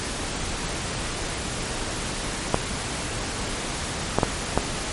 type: clicks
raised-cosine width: 1 ms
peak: -3 dBFS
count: 4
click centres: 2.544 / 4.186 / 4.232 / 4.576 s
effects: pink hiss -29 dBFS RMS until 4.92 s + MP3 48 kbps